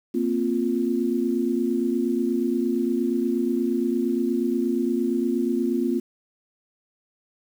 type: chord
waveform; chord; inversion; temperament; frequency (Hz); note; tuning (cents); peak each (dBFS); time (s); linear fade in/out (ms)
sine; Bb suspended second; none; equal; 233.1 / 261.6 / 349.2; Bb3 / C4 / F4; 0 / 0 / 0; -25; 0.14-6; 10
effects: 8-bit